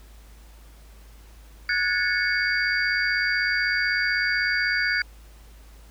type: tone cluster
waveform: sine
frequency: 1461 / 1666 / 1762 / 2212 / 4730 Hz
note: F#6 / G#6 / A6 / C#7 / D8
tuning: -22 / +5 / +2 / -4 / +12 cents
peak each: -25 / -28 / -29 / -27 / -30 dBFS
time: 1.69-5.02 s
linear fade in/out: 2 ms
effects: added 53 Hz sine -45 dBFS peak until 5.9 s + pink hiss -55 dBFS RMS until 5.9 s